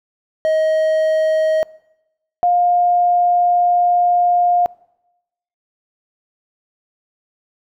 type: tone pair in turn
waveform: triangle / sine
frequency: 630 / 707.2 Hz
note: D#5 / F5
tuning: +21 / +22 cents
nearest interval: major second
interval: 201 cents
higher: second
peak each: -11 dBFS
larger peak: neither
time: 0.45-1.63 / 2.43-4.66 s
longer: second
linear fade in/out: 0 ms
effects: noise-tail reverb RT60 0.9 s tail -23 dB re dry